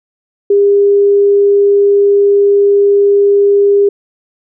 sine tone, 403.1 Hz, G4, 48 cents sharp, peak -5 dBFS, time 0.5-3.89 s, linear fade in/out 5 ms, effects none

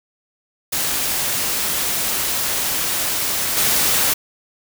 white noise with level steps, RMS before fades -21 / -17 dBFS, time 0.72-4.14 s, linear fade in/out 10 ms, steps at 3.57 s, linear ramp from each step 5 ms, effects none

